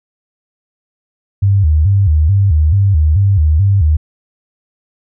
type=tone with vibrato; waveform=sine; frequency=87.31 Hz; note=F2; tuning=in tune; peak=-7 dBFS; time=1.42-3.97 s; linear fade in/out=10 ms; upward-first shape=square; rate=2.3 Hz; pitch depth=220 cents each way; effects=none